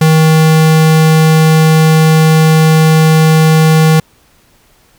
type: tone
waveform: square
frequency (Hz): 158.3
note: D#3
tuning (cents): +30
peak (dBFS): -5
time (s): 0.01-4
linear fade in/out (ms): 5
effects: pink hiss -49 dBFS RMS until 4.98 s